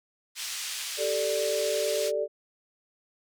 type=band-pass noise; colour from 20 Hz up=pink; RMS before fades=-35 dBFS; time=0.35-2.12 s; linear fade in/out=50 ms; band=3000 to 9100 Hz; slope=12 dB/octave
type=chord; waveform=sine; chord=G suspended second; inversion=none; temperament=just; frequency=392 / 441 / 588 Hz; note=G4 / A4 / D5; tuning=0 / +4 / +2 cents; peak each=-33 / -30 / -28 dBFS; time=0.97-2.28 s; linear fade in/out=50 ms
effects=none